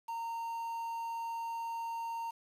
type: tone with quantisation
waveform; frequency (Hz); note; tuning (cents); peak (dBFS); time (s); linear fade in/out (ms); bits
triangle; 921; A#5; -21; -34; 0.08-2.31; 10; 9
effects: resampled to 32000 Hz